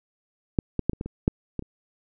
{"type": "clicks", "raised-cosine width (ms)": 3, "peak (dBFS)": [-7, -11, -8, -21, -17, -21, -6, -15, -27], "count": 9, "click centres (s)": [0.588, 0.793, 0.896, 0.933, 1.011, 1.06, 1.279, 1.593, 1.624], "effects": []}